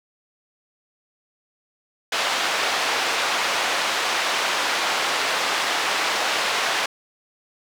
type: band-pass noise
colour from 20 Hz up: pink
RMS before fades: -23 dBFS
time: 2.12-6.86 s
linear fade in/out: 5 ms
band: 740 to 4800 Hz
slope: 12 dB/octave
effects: none